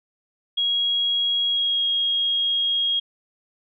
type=tone with pitch glide; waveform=sine; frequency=3300 to 3272 Hz; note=G#7 to G#7; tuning=-12 to -26 cents; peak=-19 dBFS; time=0.57-3 s; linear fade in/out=10 ms; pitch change=-14 cents; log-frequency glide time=1.51-1.85 s; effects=none